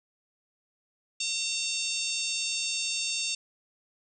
harmonic tone, 909 Hz, A#5, 44 cents flat, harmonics 3 / 4 / 5 / 6 / 7 / 8 / 9, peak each -34 / -35 / -36 / -37 / -37 / -38 / -39 dBFS, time 1.2-3.35 s, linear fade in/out 5 ms, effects none

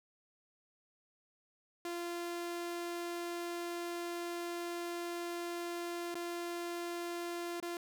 sawtooth tone with dropouts, 345.3 Hz, F4, 20 cents flat, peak -34 dBFS, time 1.85-7.77 s, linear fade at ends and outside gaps 2 ms, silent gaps 6.144-6.152 / 7.601-7.626 s, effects none

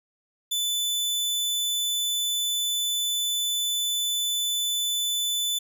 sawtooth tone, 3500 Hz, A7, 10 cents flat, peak -21 dBFS, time 0.51-5.59 s, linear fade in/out 10 ms, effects none

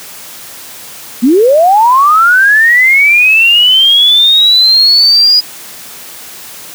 sine linear sweep, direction up, 220 to 4938 Hz, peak -3 dBFS, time 1.22-5.41 s, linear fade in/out 20 ms, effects white hiss -29 dBFS RMS until 6.74 s + high-pass 100 Hz 12 dB/octave

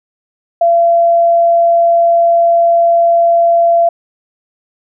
sine tone, 680 Hz, F5, 46 cents flat, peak -6 dBFS, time 0.61-3.89 s, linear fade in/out 5 ms, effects none

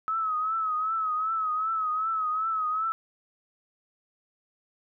sine tone with vibrato, 1284 Hz, E6, 46 cents flat, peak -25 dBFS, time 0.08-2.92 s, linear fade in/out 0 ms, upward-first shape triangle, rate 2.6 Hz, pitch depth 73 cents each way, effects none

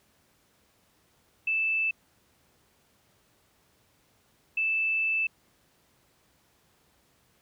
sine tone bursts at uneven times, 2637 Hz, E7, in tune, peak -24 dBFS, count 2, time 1.47-1.91 / 4.57-5.27 s, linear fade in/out 5 ms, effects pink hiss -66 dBFS RMS until 7.41 s + high-pass 60 Hz 12 dB/octave

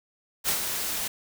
white noise with ADSR envelope, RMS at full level -24 dBFS, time 0.44-1.08 s, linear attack 45 ms, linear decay 95 ms, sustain -6 dB, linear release 7 ms, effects none

